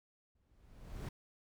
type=noise with exponential growth; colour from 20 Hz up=brown; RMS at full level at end=-38 dBFS; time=0.35-1.09 s; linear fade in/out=5 ms; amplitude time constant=160 ms; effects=none